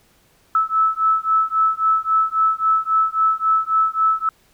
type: beating tone pair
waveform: sine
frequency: 1305 / 1308.7 Hz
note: E6 / E6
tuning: -18 / -13 cents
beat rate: 3.7 Hz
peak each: -18 dBFS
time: 0.55-4.29 s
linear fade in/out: 2 ms
effects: pink hiss -57 dBFS RMS until 4.53 s